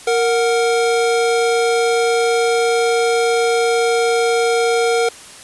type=tone pair together; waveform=square; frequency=464.6 / 735.5 Hz; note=A#4 / F#5; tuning=-6 / -11 cents; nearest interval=minor sixth; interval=795 cents; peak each=-15 / -21 dBFS; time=0.07-5.09 s; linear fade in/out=5 ms; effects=white hiss -38 dBFS RMS until 5.43 s + resampled to 24000 Hz